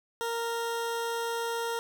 20% pulse tone, 464.2 Hz, A#4, 7 cents flat, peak -25 dBFS, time 0.21-1.79 s, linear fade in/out 0 ms, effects none

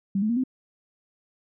sine tone with pitch steps, 196 / 215 / 235.8 / 258.6 Hz, G3 / A3 / A#3 / C4, 0 / -40 / +20 / -20 cents, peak -21 dBFS, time 0.15-0.438 s, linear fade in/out 5 ms, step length 72 ms, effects none

